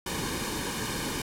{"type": "noise with comb filter", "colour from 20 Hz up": "pink", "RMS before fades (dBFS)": -32, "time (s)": [0.06, 1.22], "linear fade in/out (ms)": 5, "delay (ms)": 1.5, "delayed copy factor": -0.7, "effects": ["low-pass 12000 Hz 12 dB/octave"]}